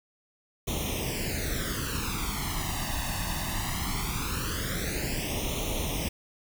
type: noise with flanger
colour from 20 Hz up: pink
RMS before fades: -31 dBFS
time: 0.67-6.09 s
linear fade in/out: 10 ms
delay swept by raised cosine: 0.31 to 1.1 ms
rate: 0.2 Hz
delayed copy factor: +0.85
effects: none